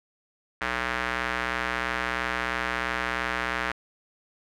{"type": "tone with band-pass filter", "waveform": "square", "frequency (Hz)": 61.5, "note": "B1", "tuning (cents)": -7, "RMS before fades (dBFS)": -29, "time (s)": [0.61, 3.72], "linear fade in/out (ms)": 5, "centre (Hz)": 1700, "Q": 1.8, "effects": []}